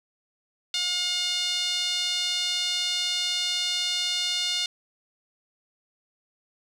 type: tone with band-pass filter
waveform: 5% pulse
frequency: 716 Hz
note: F5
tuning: 43 cents sharp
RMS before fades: -27 dBFS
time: 0.74-4.66 s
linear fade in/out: 2 ms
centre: 3600 Hz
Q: 2.3
effects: 9-bit